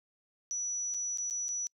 sine tone with dropouts, 5900 Hz, F#8, 6 cents flat, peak -32 dBFS, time 0.51-1.67 s, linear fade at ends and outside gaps 0 ms, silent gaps 0.94-0.945 / 1.174-1.184 / 1.3-1.308 / 1.483-1.489 s, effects noise-tail reverb RT60 0.1 s tail -26 dB re dry

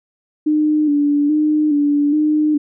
sine tone with vibrato, 297 Hz, D4, 20 cents sharp, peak -12 dBFS, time 0.46-2.58 s, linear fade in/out 10 ms, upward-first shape square, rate 1.2 Hz, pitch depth 41 cents each way, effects none

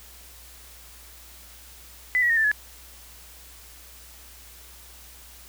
sine tone with pitch steps, 2000 / 1920.7 / 1844.6 / 1771.5 / 1701.3 Hz, B6 / B6 / A#6 / A6 / G#6, +21 / -49 / -19 / +11 / +41 cents, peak -18 dBFS, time 2.15-2.515 s, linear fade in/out 0 ms, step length 73 ms, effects added 60 Hz sine -50 dBFS peak until 5.48 s + white hiss -48 dBFS RMS until 5.48 s

